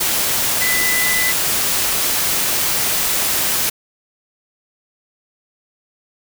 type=tone in noise; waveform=sine; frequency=2000 Hz; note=B6; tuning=21 cents sharp; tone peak=-18 dBFS; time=0.61-1.32 s; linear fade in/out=10 ms; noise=white; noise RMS=-18 dBFS; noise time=0-3.7 s; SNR=-3 dB; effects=none